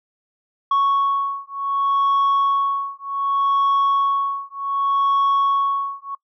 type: beating tone pair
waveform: sine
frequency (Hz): 1108.7 / 1109.36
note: C#6 / C#6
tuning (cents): 0 / +1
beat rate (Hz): 0.66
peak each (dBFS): -18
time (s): 0.71-6.15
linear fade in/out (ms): 5
effects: noise-tail reverb RT60 0.1 s tail -23 dB re dry + tanh soft clip ceiling -13 dBFS